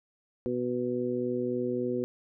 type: harmonic tone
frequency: 123.47 Hz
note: B2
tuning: in tune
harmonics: 1 / 2 / 3 / 4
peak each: -41 / -32 / -31 / -34 dBFS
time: 0.46-2.04 s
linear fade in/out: 0 ms
effects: none